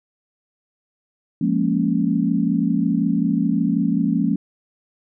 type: chord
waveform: sine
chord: Bb minor seventh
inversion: second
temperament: equal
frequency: 174.61 / 207.7 / 233.1 / 277.2 Hz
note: F3 / Ab3 / Bb3 / Db4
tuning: 0 / 0 / 0 / 0 cents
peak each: -22 dBFS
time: 1.41-4.36 s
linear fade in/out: 5 ms
effects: none